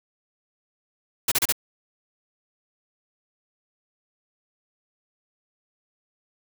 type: noise bursts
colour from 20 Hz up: white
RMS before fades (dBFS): -21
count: 4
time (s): 1.28-1.524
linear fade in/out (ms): 5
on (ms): 37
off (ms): 32
effects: none